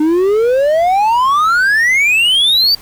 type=exponential sweep; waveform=triangle; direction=up; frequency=299.8 to 4699 Hz; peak=-7 dBFS; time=0-2.75 s; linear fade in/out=5 ms; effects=pink hiss -39 dBFS RMS until 2.81 s